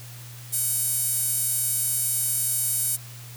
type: tone with high-pass filter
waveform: sawtooth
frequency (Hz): 757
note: F#5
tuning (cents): +39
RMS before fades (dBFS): -25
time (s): 0.52-2.97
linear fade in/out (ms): 20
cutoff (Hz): 9700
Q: 2.4
effects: added 120 Hz sine -40 dBFS peak until 3.36 s + white hiss -45 dBFS RMS until 3.36 s